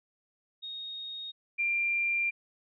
sine tone pair in turn, 3729 / 2381 Hz, A#7 / D7, 0 / +23 cents, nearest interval minor sixth, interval 777 cents, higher first, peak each -37 / -26 dBFS, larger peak second, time 0.62-1.32 / 1.58-2.31 s, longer second, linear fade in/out 20 ms, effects none

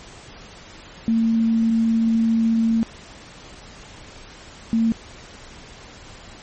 sine tone pair in turn, 226.5 / 226.5 Hz, A#3 / A#3, -50 / -50 cents, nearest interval unison, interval 0 cents, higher neither, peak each -15 dBFS, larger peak neither, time 1.08-2.83 / 4.73-4.92 s, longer first, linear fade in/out 0 ms, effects pink hiss -42 dBFS RMS until 6.42 s + MP3 32 kbps

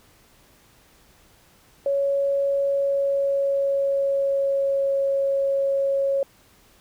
sine tone with pitch glide, 557 to 550 Hz, C#5 to C#5, +8 to -14 cents, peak -19 dBFS, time 1.86-6.23 s, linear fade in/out 2 ms, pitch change -22 cents, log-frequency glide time 2.67-4.96 s, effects pink hiss -56 dBFS RMS until 6.8 s

